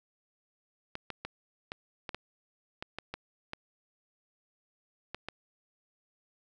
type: clicks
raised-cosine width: 0.3 ms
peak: -21 dBFS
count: 12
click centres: 0.954 / 1.103 / 1.25 / 1.719 / 2.092 / 2.146 / 2.825 / 2.986 / 3.14 / 3.534 / 5.146 / 5.286 s
effects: none